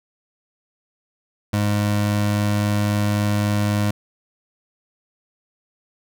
25% pulse tone, 103.7 Hz, G#2, 2 cents flat, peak -14 dBFS, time 1.53-3.91 s, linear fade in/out 5 ms, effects none

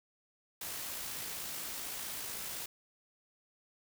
white noise with amplitude modulation, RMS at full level -40 dBFS, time 0.61-2.66 s, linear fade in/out 5 ms, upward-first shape sine, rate 55.8 Hz, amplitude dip 25%, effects none

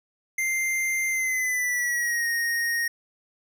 square tone with pitch glide, 2093 to 1864.7 Hz, C7 to A#6, 0 to 0 cents, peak -24 dBFS, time 0.38-2.88 s, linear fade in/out 5 ms, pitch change -200 cents, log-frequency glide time 1.08-2.27 s, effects none

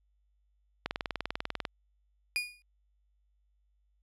click train, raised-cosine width 0.3 ms, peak -16 dBFS, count 17, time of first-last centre 0.86-1.652 s, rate 20.2 Hz
35% pulse tone with exponential decay, 2446 Hz, D#7, 30 cents flat, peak -24 dBFS, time 2.36-2.62 s, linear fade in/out 0 ms, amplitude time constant 56 ms
effects added 50 Hz sine -69 dBFS peak until 4.02 s + low-pass 12000 Hz 12 dB/octave

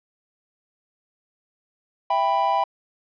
triangle chord, E minor, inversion none, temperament just, 659.3 / 791.1 / 988.9 Hz, E5 / G5 / B5, 0 / +16 / +2 cents, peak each -24 / -20 / -20 dBFS, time 2.1-2.64 s, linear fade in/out 5 ms, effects resampled to 11025 Hz

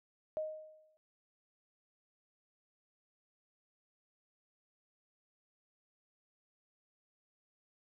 sine tone with exponential decay, 622.3 Hz, D#5, in tune, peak -32 dBFS, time 0.37-0.97 s, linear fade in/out 0 ms, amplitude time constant 130 ms, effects none

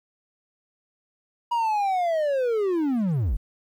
triangle linear sweep, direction down, 963 to 36 Hz, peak -19 dBFS, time 1.51-3.37 s, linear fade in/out 10 ms, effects 10-bit

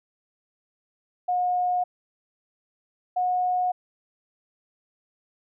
sine tone pair in turn, 721 / 726.9 Hz, F#5 / F#5, -45 / -31 cents, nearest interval unison, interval 14 cents, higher second, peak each -21 / -21 dBFS, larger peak neither, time 1.28-1.84 / 3.16-3.72 s, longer neither, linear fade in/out 10 ms, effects none

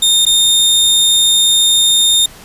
sawtooth tone with dropouts, 3654 Hz, A#7, 35 cents flat, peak -5 dBFS, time 0.02-2.26 s, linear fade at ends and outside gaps 5 ms, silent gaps 0.253-0.264 s, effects pink hiss -37 dBFS RMS until 2.44 s + resampled to 32000 Hz

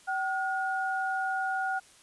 sine tone pair together, 765.1 / 1438 Hz, G5 / F#6, -42 / -50 cents, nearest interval major seventh, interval 1092 cents, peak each -30 / -31 dBFS, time 0.07-1.8 s, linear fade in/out 20 ms, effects white hiss -57 dBFS RMS until 2.02 s + resampled to 24000 Hz

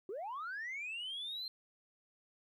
sine linear sweep, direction up, 349.9 to 4186 Hz, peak -38 dBFS, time 0.09-1.48 s, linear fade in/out 2 ms, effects tanh soft clip ceiling -37 dBFS + 13-bit

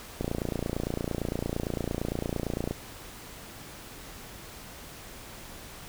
click train, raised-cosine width 2 ms, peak -16 dBFS, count 73, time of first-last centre 0.21-2.71 s, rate 28.8 Hz, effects pink hiss -45 dBFS RMS until 5.88 s

